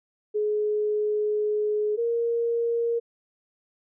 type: tone pair in turn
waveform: sine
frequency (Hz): 421.9 / 467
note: G#4 / A#4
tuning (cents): +27 / +3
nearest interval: major second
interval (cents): 176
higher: second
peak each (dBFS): -22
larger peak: neither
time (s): 0.34-1.97 / 1.97-3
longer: first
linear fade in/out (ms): 20
effects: none